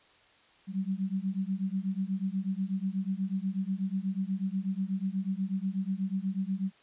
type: beating tone pair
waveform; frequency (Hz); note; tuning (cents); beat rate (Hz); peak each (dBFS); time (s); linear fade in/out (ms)
sine; 187.5 / 195.7; F#3 / G3; +23 / -3; 8.2; -32 / -32; 0.67-6.72; 50
effects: white hiss -61 dBFS RMS until 6.82 s + resampled to 8000 Hz